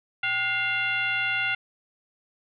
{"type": "tone with frequency modulation", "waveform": "sine", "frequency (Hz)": 2100, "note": "C7", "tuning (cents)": 6, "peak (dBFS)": -23, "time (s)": [0.23, 1.55], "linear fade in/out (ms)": 5, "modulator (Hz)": 661, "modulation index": 1.4, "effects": []}